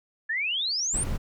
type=exponential sweep; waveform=sine; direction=up; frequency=1711 to 9397 Hz; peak=-25 dBFS; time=0.29-1.04 s; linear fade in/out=10 ms
type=noise; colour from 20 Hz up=brown; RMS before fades=-29 dBFS; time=0.93-1.18 s; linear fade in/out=20 ms
effects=none